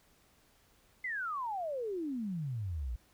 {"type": "exponential sweep", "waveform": "sine", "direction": "down", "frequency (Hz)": [2093, 55], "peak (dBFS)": -34, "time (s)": [1.04, 2.96], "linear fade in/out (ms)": 5, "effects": ["pink hiss -67 dBFS RMS until 3.13 s"]}